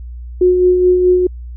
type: tone with tremolo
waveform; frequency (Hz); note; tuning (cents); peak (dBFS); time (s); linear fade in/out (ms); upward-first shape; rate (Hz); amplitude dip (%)
sine; 362.9; F#4; -34; -6; 0.41-1.27; 5; sine; 4.7; 40
effects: added 60 Hz sine -26 dBFS peak until 1.56 s

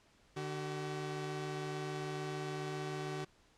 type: tone pair together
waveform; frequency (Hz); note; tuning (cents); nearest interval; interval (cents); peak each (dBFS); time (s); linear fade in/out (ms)
sawtooth; 148.94 / 380; D3 / F#4; +25 / +46; octave + major third; 1621; -37 / -37; 0.36-3.25; 10
effects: pink hiss -67 dBFS RMS until 3.57 s + low-pass 7000 Hz 12 dB/octave

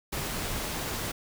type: noise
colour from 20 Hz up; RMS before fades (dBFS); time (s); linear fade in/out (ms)
pink; -33; 0.12-1.12; 10
effects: none

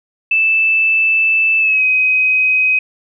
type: tone with pitch glide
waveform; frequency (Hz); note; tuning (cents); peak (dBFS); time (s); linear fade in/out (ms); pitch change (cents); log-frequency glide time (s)
sine; 2637 to 2522; E7 to D#7; 0 to +23; -10; 0.31-2.79; 5; -77; 1.59-1.84
effects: none

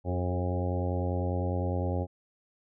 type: harmonic tone with a mistuned harmonic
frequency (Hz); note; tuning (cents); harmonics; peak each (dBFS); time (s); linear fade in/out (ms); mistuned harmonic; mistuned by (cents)
89.9; F#2; -49; 1 / 2 / 3 / 4 / 5 / 6 / 7 / 8 / 9; -29 / -37 / -37 / -39 / -40 / -37 / -42 / -44 / -41; 0.04-2.07; 50; 5; -18
effects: none

